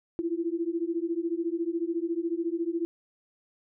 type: beating tone pair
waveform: sine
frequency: 329.6 / 343.6 Hz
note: E4 / F4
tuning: 0 / -28 cents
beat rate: 14 Hz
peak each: -30 dBFS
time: 0.19-2.85 s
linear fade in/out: 0 ms
effects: none